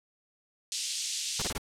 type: band-pass noise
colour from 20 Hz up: white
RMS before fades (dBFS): -34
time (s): 0.72-1.5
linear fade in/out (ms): 0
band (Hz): 3000 to 7900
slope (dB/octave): 24
type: noise bursts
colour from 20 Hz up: pink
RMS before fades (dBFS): -33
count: 4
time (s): 1.39-1.581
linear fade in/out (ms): 5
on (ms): 32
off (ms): 21
effects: low-pass 12000 Hz 12 dB/octave